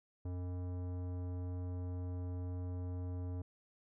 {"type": "tone with tanh clipping", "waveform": "sine", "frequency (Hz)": 89.9, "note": "F#2", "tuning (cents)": -49, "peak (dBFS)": -40, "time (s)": [0.25, 3.42], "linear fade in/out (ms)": 5, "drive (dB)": 16, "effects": []}